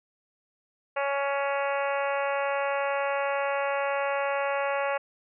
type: harmonic tone with a mistuned harmonic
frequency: 279.3 Hz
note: C#4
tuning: 13 cents sharp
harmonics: 2 / 3 / 4 / 5 / 6 / 7 / 8 / 9 / 10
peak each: -28 / -32 / -34 / -36 / -38 / -39 / -40 / -41 / -42 dBFS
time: 0.96-4.98 s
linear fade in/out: 10 ms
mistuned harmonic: 10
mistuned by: -18 cents
effects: none